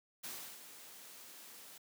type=noise with ADSR envelope; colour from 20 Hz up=white; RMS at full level=-44 dBFS; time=0.23-1.78 s; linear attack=15 ms; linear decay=340 ms; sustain=-10 dB; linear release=5 ms; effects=high-pass 150 Hz 12 dB/octave